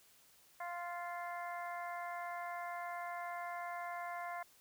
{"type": "harmonic tone", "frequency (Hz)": 348.6, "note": "F4", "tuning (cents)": -3, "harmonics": [2, 3, 4, 5, 6], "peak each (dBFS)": [-43, -46, -51, -51, -51], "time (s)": [0.6, 4.43], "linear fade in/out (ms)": 5, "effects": ["white hiss -66 dBFS RMS until 4.6 s"]}